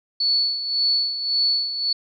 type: tone with tremolo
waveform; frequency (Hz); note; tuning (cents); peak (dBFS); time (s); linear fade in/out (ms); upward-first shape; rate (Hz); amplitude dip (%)
sine; 4435; C#8; 0; -16; 0.2-1.93; 5; sine; 1.8; 65
effects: none